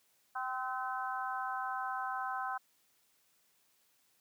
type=harmonic tone with a mistuned harmonic; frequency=258 Hz; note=C4; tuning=24 cents flat; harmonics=3 / 4 / 5 / 6; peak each=-39 / -40 / -41 / -42 dBFS; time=0.35-2.58 s; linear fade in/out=10 ms; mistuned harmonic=6; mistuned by=-25 cents; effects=white hiss -72 dBFS RMS until 4.2 s + high-pass 100 Hz 12 dB/octave